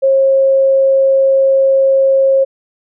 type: tone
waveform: sine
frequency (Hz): 539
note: C#5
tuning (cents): -49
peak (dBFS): -7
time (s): 0.02-2.45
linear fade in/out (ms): 20
effects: none